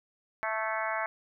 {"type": "harmonic tone with a mistuned harmonic", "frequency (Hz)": 220, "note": "A3", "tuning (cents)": 0, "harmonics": [3, 4, 5, 6, 7, 8, 9, 10], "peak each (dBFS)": [-35, -36, -37, -38, -38, -39, -40, -40], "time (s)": [0.43, 1.06], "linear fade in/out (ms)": 0, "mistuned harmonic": 8, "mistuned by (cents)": -27, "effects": []}